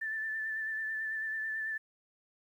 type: tone with vibrato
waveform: sine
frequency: 1762 Hz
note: A6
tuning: 2 cents sharp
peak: -33 dBFS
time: 0.01-1.78 s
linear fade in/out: 10 ms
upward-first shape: sine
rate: 9.1 Hz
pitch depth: 25 cents each way
effects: 11-bit